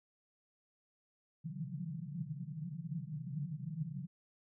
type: band-pass noise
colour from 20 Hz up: white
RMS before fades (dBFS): -42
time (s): 1.44-4.07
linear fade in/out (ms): 20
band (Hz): 130 to 180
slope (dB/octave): 96
effects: none